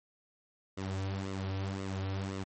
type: tone with flanger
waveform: sawtooth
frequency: 96.4 Hz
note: G2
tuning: 28 cents flat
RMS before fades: -36 dBFS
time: 0.77-2.44 s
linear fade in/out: 10 ms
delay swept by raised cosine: 1.2 to 4.9 ms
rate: 1.9 Hz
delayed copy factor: -0.65
effects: MP3 32 kbps